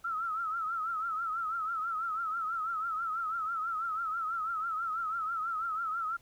sine tone with vibrato, 1318 Hz, E6, 1 cent flat, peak -31 dBFS, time 0.04-6.17 s, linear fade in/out 10 ms, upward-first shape triangle, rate 6.1 Hz, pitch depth 110 cents each way, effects pink hiss -64 dBFS RMS until 6.21 s

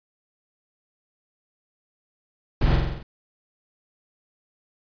brown noise with echo, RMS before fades -20 dBFS, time 2.61-2.76 s, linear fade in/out 5 ms, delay 45 ms, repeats 6, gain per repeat -3 dB, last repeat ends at 3.03 s, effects resampled to 11025 Hz

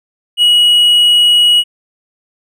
triangle tone, 2910 Hz, F#7, 29 cents flat, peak -4 dBFS, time 0.37-1.64 s, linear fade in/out 50 ms, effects none

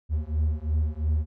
triangle beating tone pair, 75.3 / 78.2 Hz, D2 / D#2, +44 / +9 cents, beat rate 2.9 Hz, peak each -24 dBFS, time 0.09-1.26 s, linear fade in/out 50 ms, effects none

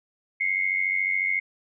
sine tone pair together, 2093 / 2187 Hz, C7 / C#7, 0 / -24 cents, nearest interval minor second, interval 76 cents, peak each -25 dBFS, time 0.4-1.4 s, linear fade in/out 10 ms, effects none

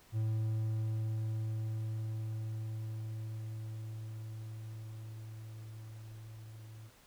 triangle tone with level ramp, 110 Hz, A2, in tune, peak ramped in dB -28 to -46 dBFS, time 0.12-6.91 s, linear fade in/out 50 ms, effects pink hiss -62 dBFS RMS until 7.06 s

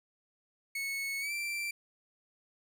40% pulse tone with pitch glide, 2204 to 2349 Hz, C#7 to D7, -11 to 0 cents, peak -33 dBFS, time 0.75-1.71 s, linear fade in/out 5 ms, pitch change +111 cents, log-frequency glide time 1.2-1.32 s, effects none

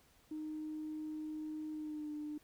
sine tone with pitch glide, 308.6 to 299.8 Hz, D#4 to D4, -14 to +36 cents, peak -39 dBFS, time 0.31-2.38 s, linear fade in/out 5 ms, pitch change -50 cents, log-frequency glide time 1.72-2.12 s, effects tanh soft clip ceiling -35 dBFS + pink hiss -68 dBFS RMS until 2.43 s

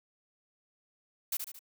blue noise with echo, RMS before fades -32 dBFS, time 1.32-1.37 s, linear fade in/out 5 ms, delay 74 ms, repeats 3, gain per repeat -6 dB, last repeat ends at 1.592 s, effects none

